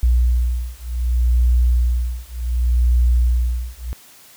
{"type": "beating tone pair", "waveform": "sine", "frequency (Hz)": [60.1, 60.77], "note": ["B1", "B1"], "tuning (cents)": [-46, -27], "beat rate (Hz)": 0.67, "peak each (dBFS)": -17, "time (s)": [0.03, 3.93], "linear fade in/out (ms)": 0, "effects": ["white hiss -46 dBFS RMS until 4.36 s"]}